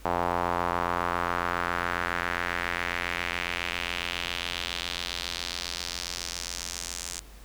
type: tone with band-pass filter sweep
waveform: sawtooth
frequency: 87.31 Hz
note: F2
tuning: in tune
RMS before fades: -31 dBFS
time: 0.05-7.2 s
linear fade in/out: 5 ms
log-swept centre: 850 to 7200 Hz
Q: 2
effects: added 50 Hz sine -46 dBFS peak until 7.44 s + pink hiss -53 dBFS RMS until 7.44 s